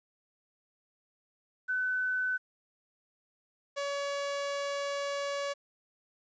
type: tone pair in turn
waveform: sine / sawtooth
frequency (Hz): 1508 / 564.9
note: F#6 / C#5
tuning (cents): +32 / +33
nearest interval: octave + perfect fourth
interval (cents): 1699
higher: first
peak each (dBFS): -28 / -28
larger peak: neither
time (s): 1.68-2.38 / 3.76-5.54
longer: second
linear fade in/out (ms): 20
effects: resampled to 16000 Hz + 11-bit